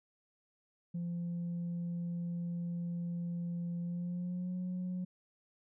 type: tone with pitch glide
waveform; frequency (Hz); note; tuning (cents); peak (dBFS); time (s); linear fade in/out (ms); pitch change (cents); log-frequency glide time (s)
sine; 172.5 to 181.7; F3 to F#3; -21 to -31; -33; 0.94-5.05; 10; +90; 3.8-4.54
effects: tanh soft clip ceiling -33 dBFS